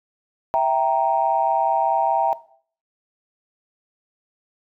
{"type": "chord", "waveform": "sine", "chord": "E diminished", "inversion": "none", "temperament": "equal", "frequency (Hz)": [659.3, 784, 932.3], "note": ["E5", "G5", "Bb5"], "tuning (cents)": [0, 0, 0], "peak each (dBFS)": -20, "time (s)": [0.54, 2.33], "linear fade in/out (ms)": 0, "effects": ["noise-tail reverb RT60 0.5 s tail -17 dB re dry", "tanh soft clip ceiling -6 dBFS"]}